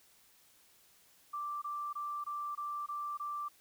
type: tone bursts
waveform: sine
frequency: 1174.7 Hz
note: D6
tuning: in tune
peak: -36 dBFS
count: 7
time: 1.33-3.486 s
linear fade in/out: 10 ms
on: 290 ms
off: 21 ms
effects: white hiss -65 dBFS RMS until 3.6 s